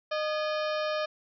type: harmonic tone with a mistuned harmonic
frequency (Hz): 613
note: D#5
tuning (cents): -26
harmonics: 1 / 2 / 3 / 4 / 5 / 6 / 7 / 8 / 9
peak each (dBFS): -29 / -35 / -39 / -41 / -43 / -45 / -46 / -47 / -48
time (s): 0.11-1.06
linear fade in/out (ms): 10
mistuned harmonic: 3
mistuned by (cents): -140
effects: none